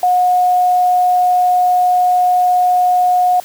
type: tone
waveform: sine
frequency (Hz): 724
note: F#5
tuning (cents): -38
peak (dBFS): -9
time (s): 0.03-3.4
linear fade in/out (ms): 2
effects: white hiss -37 dBFS RMS until 3.44 s + high-pass 60 Hz 12 dB/octave